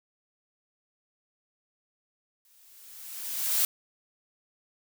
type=noise with exponential growth; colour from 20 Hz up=blue; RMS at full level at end=-23 dBFS; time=2.45-3.65 s; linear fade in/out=1 ms; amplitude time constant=260 ms; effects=none